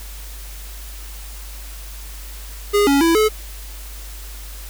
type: tone with pitch steps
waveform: square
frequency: 410.4 / 279.9 / 331.7 / 431 Hz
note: G#4 / C#4 / E4 / A4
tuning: -21 / +17 / +11 / -36 cents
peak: -13 dBFS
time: 2.73-3.29 s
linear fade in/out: 20 ms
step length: 140 ms
effects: added 50 Hz sine -32 dBFS peak until 4.69 s + white hiss -39 dBFS RMS until 4.69 s